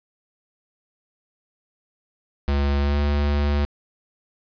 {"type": "tone with pitch glide", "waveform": "square", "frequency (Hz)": [70.7, 72.39], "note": ["C#2", "D2"], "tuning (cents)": [35, -24], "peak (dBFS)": -19, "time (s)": [2.48, 3.65], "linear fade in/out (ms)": 0, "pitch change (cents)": 41, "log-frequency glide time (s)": [2.8, 2.98], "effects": ["resampled to 11025 Hz", "9-bit"]}